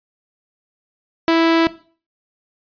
sawtooth tone, 329.5 Hz, E4, 1 cent flat, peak -8 dBFS, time 1.28-1.67 s, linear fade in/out 0 ms, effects noise-tail reverb RT60 0.4 s tail -17 dB re dry + resampled to 11025 Hz

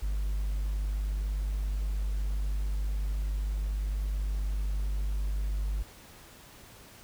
triangle tone, 50.2 Hz, G1, 42 cents sharp, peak -25 dBFS, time 0.02-5.83 s, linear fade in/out 10 ms, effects tanh soft clip ceiling -22 dBFS + pink hiss -52 dBFS RMS until 7.03 s

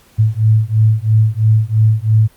sine beating tone pair, 108 / 111 Hz, A2 / A2, -32 / +16 cents, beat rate 3 Hz, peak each -12 dBFS, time 0.18-2.28 s, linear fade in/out 20 ms, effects pink hiss -49 dBFS RMS until 2.36 s + Opus 48 kbps

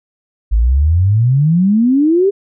sine exponential sweep, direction up, 51.1 to 409.4 Hz, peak -8 dBFS, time 0.51-2.31 s, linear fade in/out 20 ms, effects none

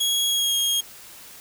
sawtooth tone with pitch glide, 3318 to 3257 Hz, G#7 to G#7, -2 to -34 cents, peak -17 dBFS, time 0-0.81 s, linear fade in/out 10 ms, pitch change -32 cents, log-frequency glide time 0.28-0.55 s, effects white hiss -44 dBFS RMS until 1.4 s

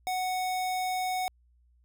square tone, 740 Hz, F#5, in tune, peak -29 dBFS, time 0.07-1.28 s, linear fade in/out 0 ms, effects added 60 Hz sine -61 dBFS peak until 1.84 s

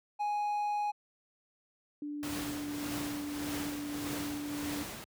triangle tone, 830.6 Hz, G#5, in tune, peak -28 dBFS, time 0.19-0.92 s, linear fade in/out 20 ms
sine tone with pitch glide, 293.7 to 292 Hz, D4 to D4, 0 to -10 cents, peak -36 dBFS, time 2.02-4.83 s, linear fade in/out 2 ms, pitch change -10 cents, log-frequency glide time 2.14-2.81 s
pink noise with tremolo, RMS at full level -38 dBFS, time 2.23-5.04 s, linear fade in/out 0 ms, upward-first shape triangle, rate 1.7 Hz, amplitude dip 60%
effects high-pass 80 Hz 12 dB/octave

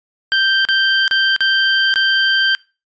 25% pulse tone with dropouts, 1568 Hz, G6, in tune, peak -8 dBFS, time 0.32-2.55 s, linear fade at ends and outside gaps 0 ms, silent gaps 0.651-0.687 / 1.079-1.111 / 1.363-1.406 / 1.94-1.958 s, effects noise-tail reverb RT60 0.3 s tail -23 dB re dry + resampled to 16000 Hz

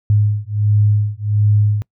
sine beating tone pair, 103.83 / 105.23 Hz, G#2 / G#2, 0 / +23 cents, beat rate 1.4 Hz, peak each -15 dBFS, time 0.1-1.82 s, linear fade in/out 0 ms, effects noise-tail reverb RT60 0.1 s tail -25 dB re dry

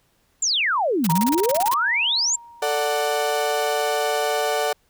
sine exponential two-way sweep, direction down then up, 7600 to 154 to 7600 Hz, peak -18 dBFS, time 0.42-2.36 s, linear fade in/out 5 ms, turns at 1.11 s
white noise bursts, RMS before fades -27 dBFS, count 13, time 1.04-1.74 s, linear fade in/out 2 ms, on 28 ms, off 28 ms
sine tone with exponential decay, 940 Hz, A#5, 14 cents sharp, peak -19 dBFS, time 1.09-3.53 s, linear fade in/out 5 ms, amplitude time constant 530 ms
35% pulse chord, D major, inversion second, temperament equal with one note detuned, 443.1 / 587.3 / 740 Hz, A4 / D5 / F#5, +12 / 0 / 0 cents, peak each -23 dBFS, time 2.62-4.73 s, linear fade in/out 5 ms
effects pink hiss -64 dBFS RMS until 4.89 s

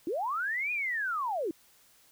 sine linear two-way sweep, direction up then down, 294.4 to 2489 to 294.4 Hz, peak -29 dBFS, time 0.07-1.51 s, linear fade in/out 2 ms, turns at 0.72 s, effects white hiss -62 dBFS RMS until 2.11 s

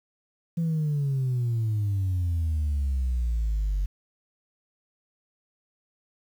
sine exponential sweep, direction down, 169.6 to 46.5 Hz, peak -21 dBFS, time 0.57-3.86 s, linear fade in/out 10 ms, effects tanh soft clip ceiling -21 dBFS + 9-bit

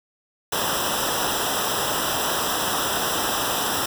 pink noise with comb filter, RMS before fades -24 dBFS, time 0.52-3.86 s, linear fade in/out 5 ms, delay 0.45 ms, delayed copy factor -0.95, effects none

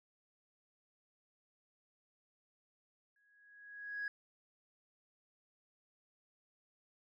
sine tone with exponential growth, 1661.2 Hz, G#6, in tune, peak -34 dBFS, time 3.16-4.08 s, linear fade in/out 2 ms, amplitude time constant 200 ms, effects tanh soft clip ceiling -34 dBFS

